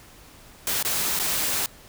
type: noise with dropouts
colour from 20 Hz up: white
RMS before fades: -25 dBFS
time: 0.67-1.66 s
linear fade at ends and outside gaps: 1 ms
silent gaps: 0.827-0.849 / 1.191-1.197 s
effects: pink hiss -49 dBFS RMS until 1.88 s